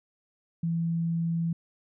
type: tone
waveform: sine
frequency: 166.8 Hz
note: E3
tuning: 21 cents sharp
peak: -25 dBFS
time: 0.63-1.53 s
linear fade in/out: 5 ms
effects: none